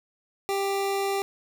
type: tone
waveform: 25% pulse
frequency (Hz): 394.4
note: G4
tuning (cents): +11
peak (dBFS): -21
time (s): 0.49-1.22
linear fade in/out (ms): 0
effects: none